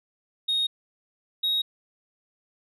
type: tone pair in turn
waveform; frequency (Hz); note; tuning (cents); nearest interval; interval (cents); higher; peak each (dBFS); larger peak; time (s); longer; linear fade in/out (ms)
sine; 3729 / 3781; A#7 / A#7; 0 / +24; unison; 24; second; -20; neither; 0.48-0.67 / 1.43-1.62; neither; 10
effects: tanh soft clip ceiling -20 dBFS